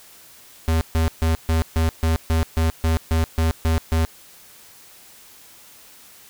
square tone bursts, 81 Hz, E2, 30 cents flat, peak -17 dBFS, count 13, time 0.68-4.05 s, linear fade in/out 0 ms, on 130 ms, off 140 ms, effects white hiss -47 dBFS RMS until 6.29 s

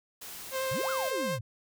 white noise, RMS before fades -43 dBFS, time 0.21-1.11 s, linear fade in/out 10 ms
sawtooth tone with vibrato, 527 Hz, C5, 12 cents sharp, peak -26 dBFS, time 0.51-1.39 s, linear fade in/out 50 ms, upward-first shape sine, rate 10 Hz, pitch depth 11 cents each way
sine exponential two-way sweep, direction up then down, 102.5 to 1500 to 102.5 Hz, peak -34 dBFS, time 0.71-1.41 s, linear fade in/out 5 ms, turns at 0.9 s
effects none

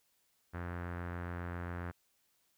sawtooth tone with low-pass filter, 87.31 Hz, F2, in tune, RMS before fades -41 dBFS, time 0.53-1.92 s, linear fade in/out 20 ms, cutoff 1600 Hz, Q 2.8, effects white hiss -75 dBFS RMS until 2.57 s

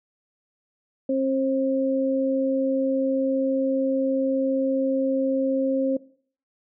sine tone pair together, 267.9 / 533 Hz, C4 / C5, +41 / +32 cents, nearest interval octave, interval 1191 cents, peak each -23 / -23 dBFS, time 1.09-5.97 s, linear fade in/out 5 ms, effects noise-tail reverb RT60 0.5 s tail -19 dB re dry

